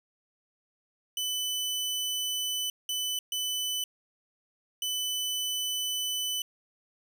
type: tone bursts at uneven times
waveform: sawtooth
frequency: 3000 Hz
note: F#7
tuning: 23 cents sharp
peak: -26 dBFS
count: 4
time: 1.17-2.7 / 2.89-3.19 / 3.32-3.84 / 4.82-6.42 s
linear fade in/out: 2 ms
effects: none